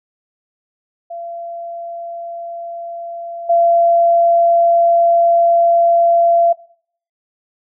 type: tone with level steps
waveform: sine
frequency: 682 Hz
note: F5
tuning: 41 cents flat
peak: -25 / -9 dBFS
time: 1.1-6.53 s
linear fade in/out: 10 ms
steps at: 3.49 s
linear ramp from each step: 10 ms
effects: noise-tail reverb RT60 0.6 s tail -21 dB re dry